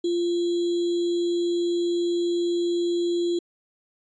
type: tone with sample-and-hold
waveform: sine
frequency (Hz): 346.2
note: F4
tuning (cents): -15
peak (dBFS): -21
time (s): 0.04-3.39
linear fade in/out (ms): 5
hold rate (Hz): 3675
effects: resampled to 16000 Hz